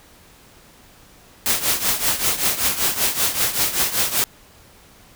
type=noise with tremolo; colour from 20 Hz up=white; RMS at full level=-17 dBFS; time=1.46-4.24 s; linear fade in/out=0 ms; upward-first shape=triangle; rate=5.2 Hz; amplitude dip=80%; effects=pink hiss -49 dBFS RMS until 5.15 s